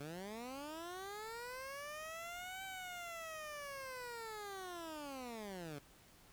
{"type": "linear two-way sweep", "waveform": "15% pulse", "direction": "up then down", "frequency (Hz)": [138.3, 773, 138.3], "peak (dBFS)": -39, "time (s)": [0, 5.79], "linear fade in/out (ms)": 5, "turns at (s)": 2.64, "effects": ["pink hiss -64 dBFS RMS until 6.32 s"]}